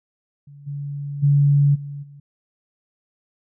sine tone with level steps, 142.7 Hz, D3, 49 cents flat, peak -40 / -26 / -12 / -29 / -40 dBFS, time 0.47-2.2 s, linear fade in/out 5 ms, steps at 0.66 / 1.22 / 1.74 / 2.02 s, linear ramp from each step 20 ms, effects none

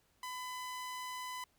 sawtooth tone, 1005 Hz, B5, 30 cents sharp, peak -37 dBFS, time 0.23-1.44 s, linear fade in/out 2 ms, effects pink hiss -73 dBFS RMS until 1.58 s

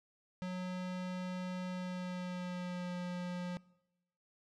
square tone with pitch glide, 182.7 to 178.42 Hz, F#3 to F3, -22 to +37 cents, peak -38 dBFS, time 0.42-3.57 s, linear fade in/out 0 ms, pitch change -41 cents, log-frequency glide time 1.69-2.94 s, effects noise-tail reverb RT60 0.9 s tail -22 dB re dry + low-pass 5000 Hz 12 dB/octave

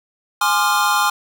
square chord, D half-diminished seventh, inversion second, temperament equal with one note detuned, 830.6 / 1046.5 / 1200.7 / 1396.9 Hz, Ab5 / C6 / D6 / F6, 0 / 0 / +38 / 0 cents, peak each -21 dBFS, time 0.41-1.1 s, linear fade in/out 5 ms, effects none

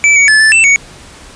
square tone with pitch steps, 2314 / 2253 / 1732 / 1754 / 2668 / 2234 Hz, D7 / C#7 / A6 / A6 / E7 / C#7, -26 / +28 / -28 / -6 / +20 / +13 cents, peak -5 dBFS, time 0.04-0.76 s, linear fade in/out 0 ms, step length 120 ms, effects pink hiss -35 dBFS RMS until 1.35 s + resampled to 22050 Hz

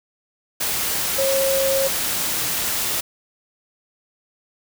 sine tone in noise, 541 Hz, C#5, 42 cents flat, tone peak -18 dBFS, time 1.18-1.88 s, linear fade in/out 10 ms, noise white, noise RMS -23 dBFS, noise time 0.6-3.01 s, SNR +2 dB, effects none

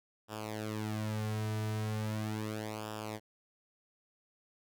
sawtooth tone with flanger, 107.9 Hz, A2, 33 cents flat, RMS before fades -37 dBFS, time 0.28-3.2 s, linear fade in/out 50 ms, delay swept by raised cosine 0.47 to 3.67 ms, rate 0.38 Hz, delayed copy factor -0.8, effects none

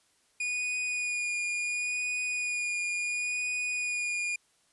45% pulse tone with vibrato, 2452 Hz, D#7, 26 cents flat, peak -29 dBFS, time 0.4-4.36 s, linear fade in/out 5 ms, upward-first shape sine, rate 0.71 Hz, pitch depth 17 cents each way, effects white hiss -68 dBFS RMS until 4.72 s + resampled to 24000 Hz

